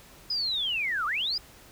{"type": "linear two-way sweep", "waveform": "sine", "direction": "down then up", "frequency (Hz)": [5060, 1142, 5060], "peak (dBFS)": -26, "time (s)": [0.3, 1.38], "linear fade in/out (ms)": 5, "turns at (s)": 1.06, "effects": ["pink hiss -52 dBFS RMS until 1.71 s"]}